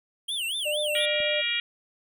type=tone with vibrato; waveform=square; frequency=3100 Hz; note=G7; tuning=20 cents flat; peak=-28 dBFS; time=0.28-1.06 s; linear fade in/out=10 ms; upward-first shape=sine; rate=4.3 Hz; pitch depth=250 cents each way
type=tone; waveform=sine; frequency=599 Hz; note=D5; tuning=34 cents sharp; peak=-27 dBFS; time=0.65-1.42 s; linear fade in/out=20 ms
type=harmonic tone; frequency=472.9 Hz; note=A#4; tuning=25 cents sharp; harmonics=3 / 4 / 5 / 6 / 7 / 8; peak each=-39 / -33 / -29 / -32 / -29 / -38 dBFS; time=0.95-1.6 s; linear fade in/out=2 ms
type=click; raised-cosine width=3 ms; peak=-33 dBFS; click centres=1.203 s
effects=none